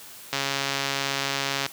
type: click train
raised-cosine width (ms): 0.2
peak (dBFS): -8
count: 185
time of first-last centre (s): 0.33-1.663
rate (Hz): 138
effects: white hiss -44 dBFS RMS until 1.72 s + high-pass 80 Hz 12 dB/octave